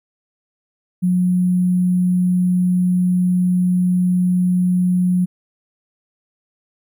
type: tone with sample-and-hold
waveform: sine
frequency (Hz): 180.6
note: F#3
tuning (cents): -42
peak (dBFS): -13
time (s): 1.02-5.26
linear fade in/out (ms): 20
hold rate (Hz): 11025
effects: none